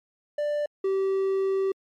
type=tone pair in turn; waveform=triangle; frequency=590 / 386.4 Hz; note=D5 / G4; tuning=+8 / -25 cents; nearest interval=perfect fifth; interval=733 cents; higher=first; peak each=-22 / -20 dBFS; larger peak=second; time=0.38-0.66 / 0.84-1.72 s; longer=second; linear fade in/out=5 ms; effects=MP3 64 kbps